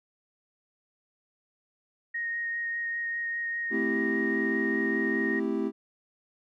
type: tone with vibrato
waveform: sine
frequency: 1864.7 Hz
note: A#6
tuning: in tune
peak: -29 dBFS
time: 2.14-5.4 s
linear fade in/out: 10 ms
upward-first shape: sine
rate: 5 Hz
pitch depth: 9 cents each way
type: chord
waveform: triangle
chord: A minor seventh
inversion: none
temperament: equal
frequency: 220 / 261.6 / 329.6 / 392 Hz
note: A3 / C4 / E4 / G4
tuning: 0 / 0 / 0 / 0 cents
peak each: -30 dBFS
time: 3.7-5.72 s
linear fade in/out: 50 ms
effects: none